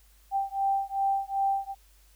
sine beating tone pair, 784 / 786.6 Hz, G5 / G5, 0 / +6 cents, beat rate 2.6 Hz, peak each -28 dBFS, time 0.31-1.75 s, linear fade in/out 50 ms, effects added 50 Hz sine -57 dBFS peak until 2.15 s + white hiss -63 dBFS RMS until 2.15 s

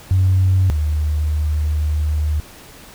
sine tone pair in turn, 93.7 / 75.91 Hz, F#2 / D#2, +22 / -42 cents, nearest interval major third, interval 364 cents, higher first, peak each -10 / -15 dBFS, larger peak first, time 0.11-0.7 / 0.7-2.4 s, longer second, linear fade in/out 0 ms, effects tanh soft clip ceiling -7 dBFS + pink hiss -41 dBFS RMS until 2.94 s

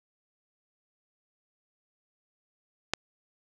click, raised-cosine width 0.2 ms, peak -8 dBFS, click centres 2.936 s, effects none

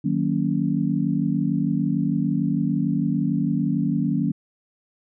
sine chord, D# minor seventh, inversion none, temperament just, 155.56 / 186.68 / 233.3 / 280 Hz, D#3 / F#3 / A#3 / C#4, 0 / +16 / +2 / +18 cents, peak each -25 dBFS, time 0.04-4.32 s, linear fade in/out 10 ms, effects none

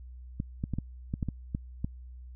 clicks, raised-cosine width 5 ms, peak -18 dBFS, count 9, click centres 0.401 / 0.639 / 0.737 / 0.786 / 1.139 / 1.228 / 1.287 / 1.549 / 1.845 s, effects added 62 Hz sine -43 dBFS peak until 2.35 s

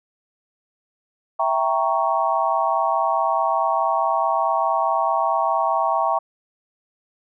sine chord, E diminished seventh, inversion none, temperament equal, 659.3 / 784 / 932.3 / 1108.7 Hz, E5 / G5 / Bb5 / Db6, 0 / 0 / 0 / 0 cents, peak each -23 dBFS, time 1.39-6.19 s, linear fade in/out 10 ms, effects none

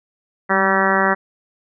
harmonic tone with a mistuned harmonic, 192.5 Hz, G3, 31 cents flat, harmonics 1 / 2 / 3 / 4 / 5 / 6 / 7 / 8 / 9 / 10, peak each -23 / -23 / -23 / -23 / -23 / -23 / -23 / -23 / -23 / -23 dBFS, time 0.49-1.15 s, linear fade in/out 20 ms, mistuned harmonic 1, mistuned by +31 cents, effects none

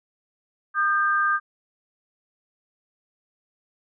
sine tone pair together, 1219.5 / 1580 Hz, D#6 / G6, -35 / +13 cents, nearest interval major third, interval 448 cents, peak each -21 / -22 dBFS, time 0.74-1.4 s, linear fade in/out 50 ms, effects none

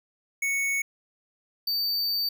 square tone pair in turn, 2217 / 4598 Hz, C#7 / D8, 0 / -37 cents, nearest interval octave + minor second, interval 1263 cents, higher second, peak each -25 dBFS, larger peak neither, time 0.42-0.82 / 1.67-2.29 s, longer second, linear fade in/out 5 ms, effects none

